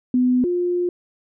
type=tone pair in turn; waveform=sine; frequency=250.8 / 354 Hz; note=B3 / F4; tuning=+27 / +23 cents; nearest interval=tritone; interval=596 cents; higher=second; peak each=-14 / -18 dBFS; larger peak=first; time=0.14-0.44 / 0.44-0.89 s; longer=second; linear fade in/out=2 ms; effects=none